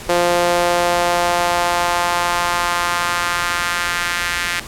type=tone with high-pass filter sweep; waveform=sawtooth; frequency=174.6 Hz; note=F3; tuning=in tune; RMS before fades=-18 dBFS; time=0.09-4.6 s; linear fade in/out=5 ms; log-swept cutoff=480 to 1800 Hz; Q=1.8; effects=pink hiss -33 dBFS RMS until 4.67 s + low-pass 12000 Hz 12 dB/octave